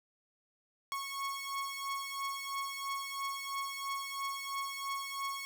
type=beating tone pair; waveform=sawtooth; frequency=1100 / 1103 Hz; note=C#6 / C#6; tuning=-14 / -9 cents; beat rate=3 Hz; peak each=-35 / -37 dBFS; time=0.92-5.45 s; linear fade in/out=0 ms; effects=none